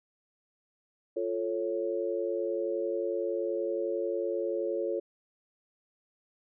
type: chord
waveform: sine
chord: F augmented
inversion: none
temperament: equal with one note detuned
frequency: 349.2 / 440 / 551.8 Hz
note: F4 / A4 / C#5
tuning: 0 / 0 / -8 cents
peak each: -33 dBFS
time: 1.16-5 s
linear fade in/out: 10 ms
effects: none